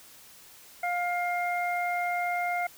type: harmonic tone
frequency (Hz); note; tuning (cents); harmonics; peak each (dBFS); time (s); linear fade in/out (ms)
706; F5; +19; 1 / 2 / 3; -28 / -37 / -32; 0.83-2.67; 5
effects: white hiss -52 dBFS RMS until 2.77 s